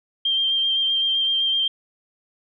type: tone with vibrato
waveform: sine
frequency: 3172 Hz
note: G7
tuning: 20 cents sharp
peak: -18 dBFS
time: 0.25-1.68 s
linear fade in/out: 5 ms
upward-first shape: sine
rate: 7.8 Hz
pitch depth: 17 cents each way
effects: none